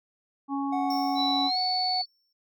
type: harmonic tone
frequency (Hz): 277.2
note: C#4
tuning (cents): 0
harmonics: 1 / 3 / 4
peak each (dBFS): -28 / -33 / -36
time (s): 0.48-1.51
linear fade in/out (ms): 50
type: tone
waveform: triangle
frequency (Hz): 740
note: F#5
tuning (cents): 0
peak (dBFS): -26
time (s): 0.72-2.02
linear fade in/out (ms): 10
type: tone with exponential decay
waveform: square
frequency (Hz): 5430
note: F8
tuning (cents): -50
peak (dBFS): -33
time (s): 0.9-2.33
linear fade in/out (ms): 5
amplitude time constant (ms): 310
type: tone with pitch glide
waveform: sine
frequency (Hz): 3951 to 4461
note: B7 to C#8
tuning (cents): 0 to +10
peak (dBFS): -26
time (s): 1.15-2.06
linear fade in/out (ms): 50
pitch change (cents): +210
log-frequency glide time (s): 1.46-1.58
effects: none